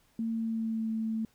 sine tone with pitch glide, 226.5 to 222 Hz, A#3 to A3, -50 to +16 cents, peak -29 dBFS, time 0.19-1.25 s, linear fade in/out 2 ms, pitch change -34 cents, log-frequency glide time 0.32-0.91 s, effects pink hiss -67 dBFS RMS until 1.34 s

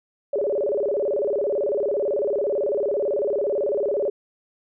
sine tone with vibrato, 483.3 Hz, B4, 38 cents flat, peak -20 dBFS, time 0.33-4.1 s, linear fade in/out 5 ms, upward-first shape square, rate 18 Hz, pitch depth 280 cents each way, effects none

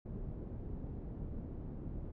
pink low-pass noise, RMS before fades -43 dBFS, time 0.05-2.12 s, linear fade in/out 10 ms, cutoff 300 Hz, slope 12 dB/octave, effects none

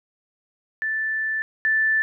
sine tone pair in turn, 1760 / 1760 Hz, A6 / A6, 0 / 0 cents, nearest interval unison, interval 0 cents, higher neither, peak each -22 / -17 dBFS, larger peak second, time 0.82-1.42 / 1.65-2.02 s, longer first, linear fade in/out 0 ms, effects none

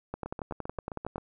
two click trains, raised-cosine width 1 ms, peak -23 / -20 dBFS, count 8 / 12, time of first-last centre 0.26-1.181 / 0.14-1.159 s, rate 7.6 / 10.8 Hz, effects none

